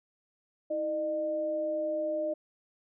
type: tone pair together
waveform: sine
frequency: 321.5 / 608 Hz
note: E4 / D#5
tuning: -43 / -40 cents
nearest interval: major seventh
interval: 1103 cents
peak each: -37 / -29 dBFS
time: 0.7-2.34 s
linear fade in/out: 10 ms
effects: none